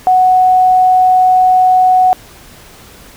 sine tone, 740 Hz, F#5, in tune, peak -5 dBFS, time 0.07-2.13 s, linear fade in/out 0 ms, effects pink hiss -38 dBFS RMS until 3.16 s

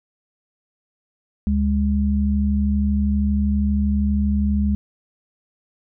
sine tone pair together, 72.6 / 205.1 Hz, D2 / G#3, -19 / -21 cents, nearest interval octave + tritone, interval 1798 cents, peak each -19 dBFS, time 1.47-4.75 s, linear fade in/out 0 ms, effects none

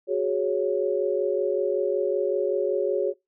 sine chord, F# suspended second, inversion none, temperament equal, 370 / 415.3 / 554.4 Hz, F#4 / G#4 / C#5, 0 / 0 / 0 cents, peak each -26 dBFS, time 0.07-3.14 s, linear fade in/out 50 ms, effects noise-tail reverb RT60 0.2 s tail -24 dB re dry

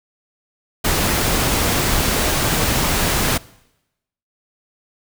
pink noise, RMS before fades -18 dBFS, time 0.84-3.38 s, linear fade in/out 10 ms, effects noise-tail reverb RT60 0.9 s tail -22 dB re dry

